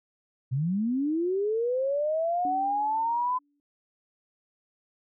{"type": "linear sweep", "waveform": "sine", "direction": "up", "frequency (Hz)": [120.6, 1019], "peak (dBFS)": -24, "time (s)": [0.51, 3.39], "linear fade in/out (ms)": 20}
{"type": "tone with exponential decay", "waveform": "sine", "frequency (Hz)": 288.4, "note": "D4", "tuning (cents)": -31, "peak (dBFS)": -32, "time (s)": [2.45, 3.6], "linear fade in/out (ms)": 1, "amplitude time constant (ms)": 250}
{"effects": []}